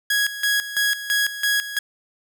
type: tone with tremolo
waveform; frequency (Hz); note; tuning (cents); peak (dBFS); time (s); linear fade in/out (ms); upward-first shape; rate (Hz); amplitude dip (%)
sawtooth; 1661.2; G#6; 0; -14; 0.1-1.79; 5; square; 3; 75
effects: none